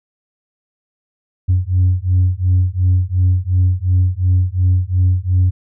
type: beating tone pair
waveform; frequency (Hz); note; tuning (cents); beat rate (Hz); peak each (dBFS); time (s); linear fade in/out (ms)
sine; 90.1 / 92.9; F#2 / F#2; -45 / +7; 2.8; -13; 1.48-5.51; 20
effects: tanh soft clip ceiling -7 dBFS

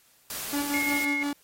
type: noise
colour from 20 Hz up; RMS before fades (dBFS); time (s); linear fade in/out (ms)
white; -35; 0.3-1.05; 2
type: tone with tremolo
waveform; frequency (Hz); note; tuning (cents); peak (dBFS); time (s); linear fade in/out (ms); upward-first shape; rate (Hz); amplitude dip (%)
45% pulse; 287; D4; -40; -26; 0.53-1.33; 2; sine; 5.7; 55
type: tone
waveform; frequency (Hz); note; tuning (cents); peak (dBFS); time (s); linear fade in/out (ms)
sine; 2162; C#7; -44; -26; 0.74-1.23; 0
effects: white hiss -61 dBFS RMS until 1.43 s + AAC 48 kbps

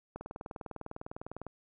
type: click train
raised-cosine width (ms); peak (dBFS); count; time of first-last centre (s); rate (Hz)
1; -27; 27; 0.16-1.467; 19.9
effects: none

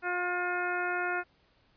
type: harmonic tone with a mistuned harmonic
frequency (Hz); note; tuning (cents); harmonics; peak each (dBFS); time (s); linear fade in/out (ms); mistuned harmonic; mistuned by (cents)
356.3; F4; +35; 1 / 2 / 3 / 4 / 5 / 6 / 7; -36 / -35 / -41 / -32 / -40 / -43 / -42; 0.02-1.24; 50; 7; +22
effects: pink hiss -67 dBFS RMS until 1.76 s + resampled to 11025 Hz

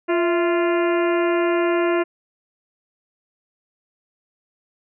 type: harmonic tone with a mistuned harmonic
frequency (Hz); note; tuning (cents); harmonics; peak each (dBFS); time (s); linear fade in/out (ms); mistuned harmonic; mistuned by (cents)
347.2; F4; -10; 1 / 2 / 3 / 4 / 5 / 6 / 7 / 8; -18 / -24 / -28 / -30 / -32 / -34 / -35 / -36; 0.08-2.04; 20; 2; -75
effects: none

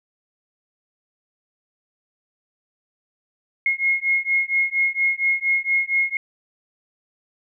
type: beating tone pair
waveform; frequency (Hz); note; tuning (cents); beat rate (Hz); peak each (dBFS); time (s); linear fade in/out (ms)
sine; 2155 / 2159.3; C#7 / C#7; -49 / -46; 4.3; -21; 3.66-6.17; 2
effects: none

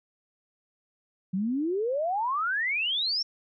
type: exponential sweep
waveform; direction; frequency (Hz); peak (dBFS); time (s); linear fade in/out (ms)
sine; up; 179.1 to 5588; -25; 1.33-3.23; 10
effects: none

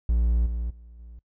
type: tone with level steps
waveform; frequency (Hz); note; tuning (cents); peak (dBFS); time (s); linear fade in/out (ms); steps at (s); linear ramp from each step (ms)
triangle; 58.2; A#1; -2; -17 / -24 / -42 / -39; 0.09-1.19; 0; 0.46 / 0.7 / 0.99; 5
effects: noise-tail reverb RT60 0.1 s tail -24 dB re dry

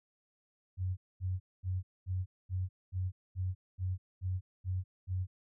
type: tone bursts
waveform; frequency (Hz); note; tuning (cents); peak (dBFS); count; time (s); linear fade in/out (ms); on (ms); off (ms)
sine; 92.5; F#2; 0; -31; 11; 0.77-5.27; 50; 200; 230
effects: none

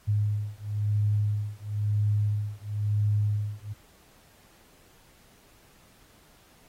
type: beating tone pair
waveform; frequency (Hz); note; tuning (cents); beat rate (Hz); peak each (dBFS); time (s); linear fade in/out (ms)
sine; 103.83 / 104.82; G#2 / G#2; 0 / +16; 0.99; -27; 0.07-3.74; 20
effects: pink hiss -59 dBFS RMS until 6.68 s + AAC 48 kbps

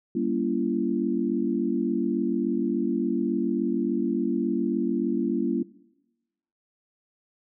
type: chord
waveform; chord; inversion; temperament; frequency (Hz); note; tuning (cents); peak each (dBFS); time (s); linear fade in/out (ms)
sine; G diminished seventh; none; just; 196 / 235.2 / 282.2 / 338.7; G3 / Bb3 / Db4 / Fb4; 0 / +16 / +31 / +47; -31 / -27 / -29 / -28; 0.15-5.63; 5
effects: noise-tail reverb RT60 1.0 s tail -20 dB re dry

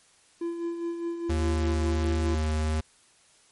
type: tone with tremolo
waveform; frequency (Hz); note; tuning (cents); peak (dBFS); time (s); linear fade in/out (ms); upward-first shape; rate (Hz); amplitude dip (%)
triangle; 339.3; F4; -50; -25; 0.41-2.35; 5; sine; 4.9; 50
type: tone with vibrato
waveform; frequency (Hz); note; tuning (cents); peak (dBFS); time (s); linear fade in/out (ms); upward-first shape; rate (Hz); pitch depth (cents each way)
square; 77.78; D#2; 0; -25; 1.29-2.81; 10; triangle; 1.4; 12
effects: white hiss -60 dBFS RMS until 3.51 s + MP3 48 kbps

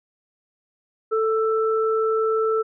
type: tone pair together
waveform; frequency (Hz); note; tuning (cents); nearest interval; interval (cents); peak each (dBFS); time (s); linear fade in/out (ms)
sine; 442 / 1327; A4 / E6; +8 / +11; octave + perfect fifth; 1903; -19 / -25; 1.11-2.63; 20
effects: none

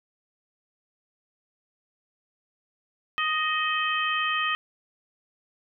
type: harmonic tone with a mistuned harmonic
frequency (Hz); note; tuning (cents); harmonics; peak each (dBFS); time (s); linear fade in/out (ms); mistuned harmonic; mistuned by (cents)
622.3; D#5; 0; 2 / 3 / 4 / 5; -27 / -29 / -30 / -31; 3.18-4.55; 0; 4; +45
effects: none

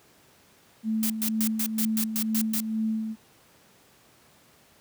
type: tone with tremolo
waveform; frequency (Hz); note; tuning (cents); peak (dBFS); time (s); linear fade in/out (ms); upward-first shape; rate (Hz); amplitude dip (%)
sine; 220; A3; 0; -23; 0.83-3.16; 50; sine; 2.1; 50
type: noise bursts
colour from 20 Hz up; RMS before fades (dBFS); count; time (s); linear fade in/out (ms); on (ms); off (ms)
blue; -28; 9; 1.03-2.602; 0; 68; 120
effects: pink hiss -58 dBFS RMS until 4.8 s + high-pass 100 Hz 12 dB/octave

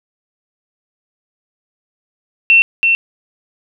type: tone with echo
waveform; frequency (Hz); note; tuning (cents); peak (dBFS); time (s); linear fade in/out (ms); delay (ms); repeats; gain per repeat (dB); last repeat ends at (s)
sine; 2700; E7; +41; -5; 2.5-2.62; 0; 330; 1; -4; 2.95
effects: none

